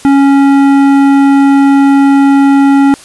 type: tone with tanh clipping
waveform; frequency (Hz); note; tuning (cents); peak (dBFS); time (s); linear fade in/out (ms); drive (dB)
triangle; 277.2; C#4; 0; -5; 0.05-2.94; 0; 18
effects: white hiss -34 dBFS RMS until 3.04 s + resampled to 24000 Hz